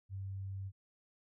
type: tone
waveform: sine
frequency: 96.9 Hz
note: G2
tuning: 20 cents flat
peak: -39 dBFS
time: 0.09-0.72 s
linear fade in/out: 50 ms
effects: none